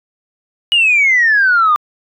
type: exponential sweep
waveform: sine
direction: down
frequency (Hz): 2924 to 1184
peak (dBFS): -7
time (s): 0.72-1.76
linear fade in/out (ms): 0
effects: tanh soft clip ceiling -4 dBFS